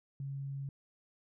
sine tone, 138 Hz, C#3, 7 cents flat, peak -37 dBFS, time 0.2-0.69 s, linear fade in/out 2 ms, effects none

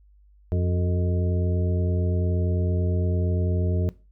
harmonic tone with a mistuned harmonic, 88.8 Hz, F2, 29 cents sharp, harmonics 1 / 2 / 3 / 4 / 5 / 7, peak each -21 / -29 / -37 / -33 / -34 / -37 dBFS, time 0.52-3.89 s, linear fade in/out 0 ms, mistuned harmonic 4, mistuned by +47 cents, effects noise-tail reverb RT60 0.3 s tail -19 dB re dry + added 50 Hz sine -52 dBFS peak until 4.11 s

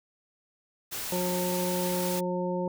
white noise, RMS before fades -35 dBFS, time 0.91-2.21 s, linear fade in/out 20 ms
harmonic tone, 180 Hz, F#3, 47 cents flat, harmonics 1 / 2 / 3 / 5, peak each -31 / -33 / -32 / -36 dBFS, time 1.12-2.68 s, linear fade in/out 2 ms
effects none

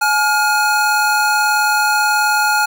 square tone pair together, 843.7 / 1419 Hz, G#5 / F6, +27 / +27 cents, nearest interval major sixth, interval 900 cents, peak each -16 dBFS, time 0.01-2.66 s, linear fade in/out 10 ms, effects none

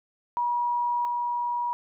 sine tone pair in turn, 962 / 962 Hz, B5 / B5, -46 / -46 cents, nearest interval unison, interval 0 cents, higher neither, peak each -23 / -25 dBFS, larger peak first, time 0.37-1.05 / 1.05-1.73 s, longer neither, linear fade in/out 0 ms, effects none

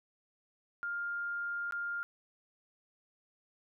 sine tone with dropouts, 1404 Hz, F6, 9 cents sharp, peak -34 dBFS, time 0.83-2.03 s, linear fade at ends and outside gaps 0 ms, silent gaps 1.71-1.723 s, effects none

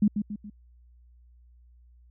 sine tone with echo, 207.7 Hz, G#3, in tune, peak -17 dBFS, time 0.02-0.08 s, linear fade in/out 5 ms, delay 140 ms, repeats 3, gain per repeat -7 dB, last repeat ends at 0.5 s, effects added 60 Hz sine -53 dBFS peak until 2.1 s

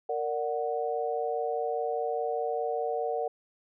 sine chord, Bb augmented, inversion none, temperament equal with one note detuned, 462.4 / 587.3 / 740 Hz, Bb4 / D5 / F#5, -14 / 0 / 0 cents, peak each -31 / -34 / -32 dBFS, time 0.09-3.28 s, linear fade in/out 5 ms, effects none

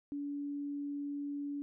sine tone, 286.3 Hz, D4, 44 cents flat, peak -36 dBFS, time 0.12-1.62 s, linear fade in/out 0 ms, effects none

